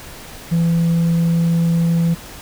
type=tone; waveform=sine; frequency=167.8 Hz; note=E3; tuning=31 cents sharp; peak=-10 dBFS; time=0.51-2.15 s; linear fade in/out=20 ms; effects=tanh soft clip ceiling -12 dBFS + pink hiss -36 dBFS RMS until 2.41 s